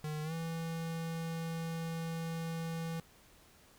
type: tone with pitch glide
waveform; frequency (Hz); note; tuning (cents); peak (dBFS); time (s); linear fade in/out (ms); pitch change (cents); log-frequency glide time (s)
square; 152.7 to 164.61; D#3 to E3; -32 to -2; -37; 0.04-3; 2; +130; 0.23-0.33
effects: pink hiss -62 dBFS RMS until 3.78 s